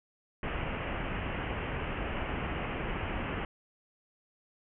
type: low-pass noise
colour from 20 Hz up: pink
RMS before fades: -35 dBFS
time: 0.43-3.45 s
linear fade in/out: 2 ms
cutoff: 3000 Hz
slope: 96 dB/octave
effects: none